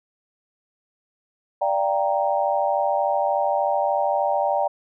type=chord; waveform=sine; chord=G minor seventh; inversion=second; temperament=equal with one note detuned; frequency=587.3 / 690.8 / 784 / 932.3 Hz; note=D5 / F5 / G5 / Bb5; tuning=0 / -19 / 0 / 0 cents; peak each=-23 / -27 / -23 / -26 dBFS; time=1.61-4.68 s; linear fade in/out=10 ms; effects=none